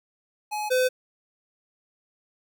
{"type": "tone pair in turn", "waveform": "square", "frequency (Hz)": [844, 508.7], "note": ["G#5", "C5"], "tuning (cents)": [28, -49], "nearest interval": "major sixth", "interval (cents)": 877, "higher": "first", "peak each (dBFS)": [-28, -20], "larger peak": "second", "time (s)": [[0.51, 0.7], [0.7, 0.89]], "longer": "neither", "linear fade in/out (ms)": 20, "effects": []}